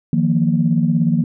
sine chord, Eb suspended second, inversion none, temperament equal with one note detuned, 157.74 / 174.61 / 233.1 Hz, Eb3 / F3 / Bb3, +24 / 0 / 0 cents, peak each -17 dBFS, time 0.13-1.24 s, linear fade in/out 2 ms, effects tanh soft clip ceiling -3 dBFS

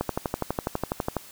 click train, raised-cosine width 1 ms, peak -11 dBFS, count 15, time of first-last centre 0.01-1.167 s, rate 12.1 Hz, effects white hiss -47 dBFS RMS until 1.31 s

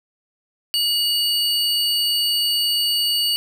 square tone pair together, 2900 / 4537 Hz, F#7 / C#8, -35 / +39 cents, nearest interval minor sixth, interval 774 cents, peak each -21 dBFS, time 0.74-3.36 s, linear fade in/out 0 ms, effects none

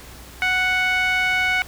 sawtooth tone with band-pass filter, 740 Hz, F#5, in tune, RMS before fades -20 dBFS, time 0.42-1.62 s, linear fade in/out 0 ms, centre 2000 Hz, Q 3.6, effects added 60 Hz sine -42 dBFS peak until 1.67 s + pink hiss -42 dBFS RMS until 1.67 s

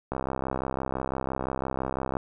click train, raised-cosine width 1 ms, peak -15 dBFS, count 136, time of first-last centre 0.12-2.169 s, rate 65.9 Hz, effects none

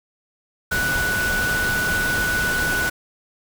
sine tone in noise, 1480 Hz, F#6, in tune, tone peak -20 dBFS, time 0.71-2.9 s, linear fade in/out 10 ms, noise pink, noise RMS -26 dBFS, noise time 0.71-2.9 s, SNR +3 dB, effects none

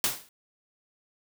white noise with exponential decay, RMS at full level -22 dBFS, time 0.04-0.29 s, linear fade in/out 1 ms, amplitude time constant 54 ms, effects none

